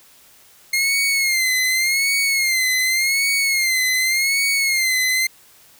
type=tone with vibrato; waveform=sawtooth; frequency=2127 Hz; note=C7; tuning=28 cents sharp; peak=-13 dBFS; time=0.73-5.27 s; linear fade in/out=5 ms; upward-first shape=sine; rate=0.87 Hz; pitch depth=86 cents each way; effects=white hiss -50 dBFS RMS until 5.79 s